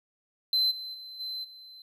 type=tone with level steps; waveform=triangle; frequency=4067 Hz; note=C8; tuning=50 cents flat; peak=-21 / -35 / -40 / -32 / -45 dBFS; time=0.53-1.82 s; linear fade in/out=2 ms; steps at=0.7 / 0.93 / 1.19 / 1.43 s; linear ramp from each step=20 ms; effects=none